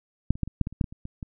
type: clicks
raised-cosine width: 5 ms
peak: -6 / -26 / -13 / -23 / -9 / -18 / -29 / -8 / -19 / -29 / -23 / -22 dBFS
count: 12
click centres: 0.306 / 0.355 / 0.433 / 0.476 / 0.613 / 0.671 / 0.726 / 0.812 / 0.842 / 0.925 / 1.054 / 1.228 s
effects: none